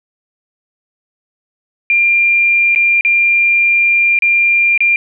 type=tone with dropouts; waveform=sine; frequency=2390 Hz; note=D7; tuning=30 cents sharp; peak=-8 dBFS; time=1.9-4.96 s; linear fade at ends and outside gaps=1 ms; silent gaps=2.749-2.759 / 3.01-3.049 / 4.189-4.222 / 4.777-4.805 s; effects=none